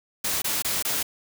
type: noise bursts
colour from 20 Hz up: white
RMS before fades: -26 dBFS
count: 4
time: 0.24-1.029 s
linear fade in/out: 5 ms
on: 180 ms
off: 23 ms
effects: none